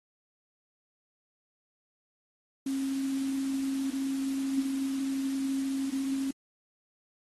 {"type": "tone in noise", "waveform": "sine", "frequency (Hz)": 270.2, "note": "C#4", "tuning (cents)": -44, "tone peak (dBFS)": -28, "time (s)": [2.66, 6.31], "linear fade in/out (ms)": 5, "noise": "white", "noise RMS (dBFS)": -45, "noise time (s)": [2.66, 6.31], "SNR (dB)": 14, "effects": ["low-pass 11000 Hz 12 dB/octave", "AAC 32 kbps"]}